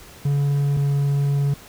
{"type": "tone pair in turn", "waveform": "triangle", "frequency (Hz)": [142.1, 141.38], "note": ["C#3", "C#3"], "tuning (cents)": [43, 34], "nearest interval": "unison", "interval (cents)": 9, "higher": "first", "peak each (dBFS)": -15, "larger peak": "neither", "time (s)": [[0.25, 0.77], [0.77, 1.54]], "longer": "second", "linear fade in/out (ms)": 5, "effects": ["pink hiss -44 dBFS RMS until 1.68 s"]}